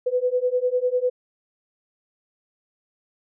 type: beating tone pair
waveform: sine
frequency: 493.9 / 503.9 Hz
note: B4 / B4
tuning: 0 / +35 cents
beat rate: 10 Hz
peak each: -23 / -22 dBFS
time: 0.06-1.1 s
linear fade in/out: 10 ms
effects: none